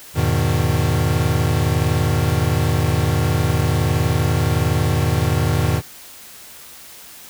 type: chord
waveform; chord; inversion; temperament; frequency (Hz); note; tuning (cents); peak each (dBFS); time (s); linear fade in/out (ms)
square; E major seventh; none; equal; 82.41 / 103.83 / 123.47 / 155.56; E2 / G#2 / B2 / D#3; 0 / 0 / 0 / 0; -22; 0.14-5.82; 50
effects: white hiss -40 dBFS RMS until 7.29 s